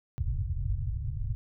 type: low-pass noise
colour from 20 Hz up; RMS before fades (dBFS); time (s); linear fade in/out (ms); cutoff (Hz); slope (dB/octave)
white; -31; 0.18-1.35; 0; 130; 96
effects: none